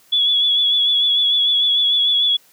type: tone with vibrato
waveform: sine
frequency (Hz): 3395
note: G#7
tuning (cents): +37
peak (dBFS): -13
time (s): 0.12-2.37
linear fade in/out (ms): 10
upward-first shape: sine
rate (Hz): 6.7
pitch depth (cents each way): 34
effects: white hiss -53 dBFS RMS until 2.52 s + high-pass 100 Hz 12 dB/octave